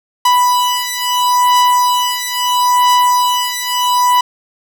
45% pulse beating tone pair, 987.8 / 988.55 Hz, B5 / B5, 0 / +1 cents, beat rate 0.75 Hz, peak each -13 / -14 dBFS, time 0.25-4.21 s, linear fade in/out 5 ms, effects none

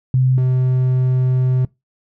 sine / triangle tone pair in turn, 129.2 / 128.16 Hz, C3 / C3, -21 / -35 cents, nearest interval unison, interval 14 cents, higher first, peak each -11 dBFS, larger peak neither, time 0.14-0.38 / 0.38-1.65 s, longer second, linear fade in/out 2 ms, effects noise-tail reverb RT60 0.2 s tail -22 dB re dry

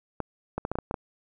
clicks, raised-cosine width 1 ms, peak -15 dBFS, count 8, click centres 0.203 / 0.58 / 0.651 / 0.716 / 0.755 / 0.787 / 0.911 / 0.942 s, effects none

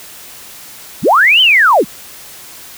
sine linear two-way sweep, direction up then down, 73 to 3136 to 138.1 Hz, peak -5 dBFS, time 1.02-1.85 s, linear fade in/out 50 ms, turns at 1.41 s, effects white hiss -34 dBFS RMS until 2.77 s

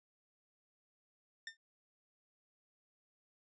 sawtooth tone with exponential decay, 1806 Hz, A6, 45 cents sharp, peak -36 dBFS, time 1.47-1.57 s, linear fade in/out 2 ms, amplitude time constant 21 ms, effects resampled to 16000 Hz

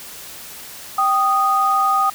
sine tone pair together, 780.5 / 1239 Hz, G5 / D#6, -8 / -8 cents, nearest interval minor sixth, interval 800 cents, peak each -19 / -15 dBFS, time 0.98-2.1 s, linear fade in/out 5 ms, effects white hiss -36 dBFS RMS until 2.14 s

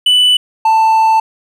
triangle tone pair in turn, 2981 / 886.3 Hz, F#7 / A5, +12 / +12 cents, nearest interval octave + major sixth, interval 2100 cents, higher first, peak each -5 dBFS, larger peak neither, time 0.06-0.37 / 0.65-1.2 s, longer second, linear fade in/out 5 ms, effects none

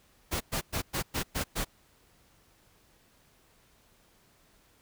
pink noise bursts, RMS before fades -31 dBFS, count 7, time 0.31-1.649 s, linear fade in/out 20 ms, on 97 ms, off 110 ms, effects pink hiss -64 dBFS RMS until 4.81 s

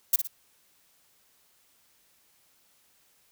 violet noise with echo, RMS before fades -20 dBFS, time 0.13-0.16 s, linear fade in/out 5 ms, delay 57 ms, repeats 2, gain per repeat -8 dB, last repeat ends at 0.274 s, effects white hiss -65 dBFS RMS until 3.31 s

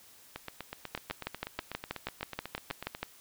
two click trains, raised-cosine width 0.3 ms, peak -22 / -17 dBFS, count 22 / 14, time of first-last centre 0.36-2.949 / 0.95-3.03 s, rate 8.11 / 6.25 Hz, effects white hiss -57 dBFS RMS until 3.2 s

